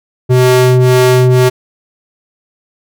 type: ring-modulated tone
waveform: square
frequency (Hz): 127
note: B2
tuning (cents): +49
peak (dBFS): -3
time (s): 0.29-1.5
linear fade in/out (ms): 20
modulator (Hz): 253
effects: none